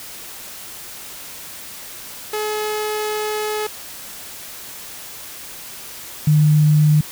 sawtooth / sine tone pair in turn, 425.7 / 151.29 Hz, G#4 / D#3, +43 / -48 cents, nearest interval octave + tritone, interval 1791 cents, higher first, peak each -17 / -10 dBFS, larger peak second, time 2.33-3.67 / 6.27-7.01 s, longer first, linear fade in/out 5 ms, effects white hiss -35 dBFS RMS until 7.11 s

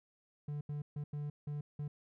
triangle tone bursts at uneven times, 146.83 Hz, D3, in tune, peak -35 dBFS, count 6, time 0.48-0.61 / 0.69-0.82 / 0.96-1.04 / 1.13-1.3 / 1.47-1.61 / 1.79-1.88 s, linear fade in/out 5 ms, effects none

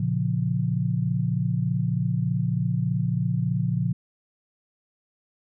sine chord, Bb minor, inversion none, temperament just, 116.54 / 139.85 / 174.81 Hz, Bb2 / Db3 / F3, 0 / +16 / +2 cents, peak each -26 dBFS, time 0-3.93 s, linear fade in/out 5 ms, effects none

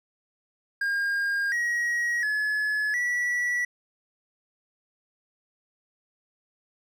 triangle tone with pitch steps, 1615 / 1901 / 1707 / 1948 Hz, G#6 / A#6 / G#6 / B6, -49 / +33 / +47 / -24 cents, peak -22 dBFS, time 0.81-3.65 s, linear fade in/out 5 ms, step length 710 ms, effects none

